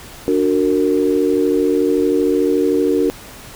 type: chord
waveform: sine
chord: D augmented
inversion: none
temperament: just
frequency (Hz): 293.7 / 367.1 / 458.9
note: D4 / F#4 / A#4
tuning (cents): 0 / -14 / -27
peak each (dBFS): -17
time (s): 0.28-3.1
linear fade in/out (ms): 0
effects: pink hiss -37 dBFS RMS until 3.55 s